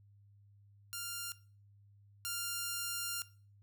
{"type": "tone pair in turn", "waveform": "5% pulse", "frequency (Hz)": [1396.9, 1396.9], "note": ["F6", "F6"], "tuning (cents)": [0, 0], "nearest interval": "unison", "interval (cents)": 0, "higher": "neither", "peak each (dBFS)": [-28, -25], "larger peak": "second", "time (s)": [[0.93, 1.32], [2.25, 3.22]], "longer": "second", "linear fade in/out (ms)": 0, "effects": ["noise-tail reverb RT60 0.4 s tail -18 dB re dry", "added 101 Hz sine -60 dBFS peak until 3.62 s"]}